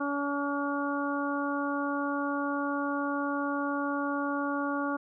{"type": "harmonic tone", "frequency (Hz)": 284.3, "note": "C#4", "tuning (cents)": 44, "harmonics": [1, 2, 3, 4, 5], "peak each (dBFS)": [-31, -36, -38, -35, -36], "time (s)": [0, 4.97], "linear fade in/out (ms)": 10, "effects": []}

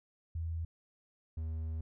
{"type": "tone pair in turn", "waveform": ["sine", "triangle"], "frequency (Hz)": [82.4, 79.87], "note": ["E2", "D#2"], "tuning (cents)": [0, 46], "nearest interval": "minor second", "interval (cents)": 54, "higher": "first", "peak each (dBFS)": [-34, -33], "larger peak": "second", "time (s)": [[0.35, 0.65], [1.37, 1.81]], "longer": "second", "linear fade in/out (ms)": 5, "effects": []}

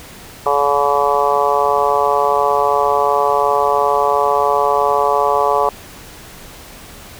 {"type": "harmonic tone", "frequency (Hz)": 142.9, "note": "D3", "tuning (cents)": -47, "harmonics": [3, 4, 5, 6, 7, 8], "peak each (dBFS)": [-19, -19, -19, -19, -19, -19], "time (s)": [0.46, 5.69], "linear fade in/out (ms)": 2, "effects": ["pink hiss -37 dBFS RMS until 7.19 s"]}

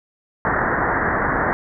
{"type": "low-pass noise", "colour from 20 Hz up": "white", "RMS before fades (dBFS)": -20, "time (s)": [0.45, 1.53], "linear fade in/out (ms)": 0, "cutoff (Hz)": 1900, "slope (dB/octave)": 96, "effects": []}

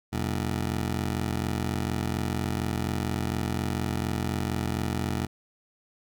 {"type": "ring-modulated tone", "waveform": "20% pulse", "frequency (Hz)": 106.9, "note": "A2", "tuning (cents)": -49, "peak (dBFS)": -19, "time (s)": [0.12, 5.27], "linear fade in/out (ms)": 20, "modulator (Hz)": 22.1, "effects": []}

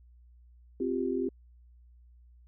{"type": "chord", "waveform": "sine", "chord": "C suspended fourth", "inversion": "none", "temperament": "equal", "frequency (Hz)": [261.6, 349.2, 392], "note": ["C4", "F4", "G4"], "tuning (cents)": [0, 0, 0], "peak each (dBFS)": [-32, -33, -32], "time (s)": [0.8, 1.29], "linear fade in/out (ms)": 5, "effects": ["added 60 Hz sine -54 dBFS peak until 2.47 s"]}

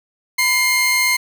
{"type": "tone pair together", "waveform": "sawtooth", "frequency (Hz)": [1007, 2118], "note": ["B5", "C7"], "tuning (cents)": [33, 21], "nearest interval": "octave + minor second", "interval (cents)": 1288, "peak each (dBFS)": [-20, -11], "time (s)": [0.38, 1.17], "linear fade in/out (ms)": 10, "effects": []}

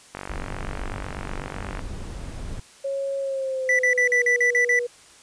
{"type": "click train", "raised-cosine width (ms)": 0.5, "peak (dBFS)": -17, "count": 80, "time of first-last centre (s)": [0.15, 1.792], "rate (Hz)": 48.1}
{"type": "noise", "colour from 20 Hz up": "brown", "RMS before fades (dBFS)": -33, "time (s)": [0.29, 2.6], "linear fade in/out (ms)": 5}
{"type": "tone with pitch glide", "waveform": "sine", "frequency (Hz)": [549, 483.5], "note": ["C#5", "B4"], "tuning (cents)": [-17, -37], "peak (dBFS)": -24, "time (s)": [2.84, 4.87], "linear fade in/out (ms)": 10, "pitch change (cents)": -220, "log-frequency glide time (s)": [3.19, 4.23]}
{"type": "tone bursts", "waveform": "triangle", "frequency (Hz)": 1975.5, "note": "B6", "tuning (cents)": 0, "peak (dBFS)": -15, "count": 8, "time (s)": [3.69, 4.791], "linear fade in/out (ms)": 2, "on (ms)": 100, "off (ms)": 43}
{"effects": ["white hiss -50 dBFS RMS until 5.22 s", "resampled to 22050 Hz"]}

